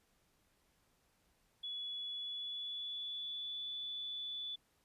sine tone with pitch glide, 3400 to 3467 Hz, G#7 to A7, +40 to -26 cents, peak -40 dBFS, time 1.63-4.56 s, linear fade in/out 10 ms, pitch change +34 cents, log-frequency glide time 1.97-3.72 s, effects pink hiss -75 dBFS RMS until 4.84 s + resampled to 32000 Hz

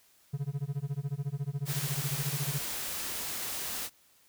triangle tone with tremolo, 141 Hz, C#3, 30 cents sharp, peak -26 dBFS, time 0.33-2.59 s, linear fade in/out 10 ms, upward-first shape sine, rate 14 Hz, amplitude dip 100%
white noise, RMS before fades -36 dBFS, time 1.65-3.9 s, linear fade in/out 50 ms
effects white hiss -64 dBFS RMS until 4.28 s

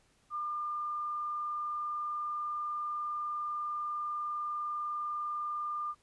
sine tone with vibrato, 1200 Hz, D6, 37 cents sharp, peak -33 dBFS, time 0.3-5.95 s, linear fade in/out 50 ms, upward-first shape sine, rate 20 Hz, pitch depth 15 cents each way, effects pink hiss -69 dBFS RMS until 6.02 s + resampled to 24000 Hz

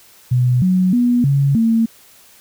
sine tone with pitch steps, 124.6 / 184.5 / 243.2 / 139.5 / 226.7 Hz, B2 / F#3 / B3 / C#3 / A#3, +16 / -5 / -26 / +11 / -48 cents, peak -11 dBFS, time 0.31-1.86 s, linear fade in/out 10 ms, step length 310 ms, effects white hiss -47 dBFS RMS until 2.4 s

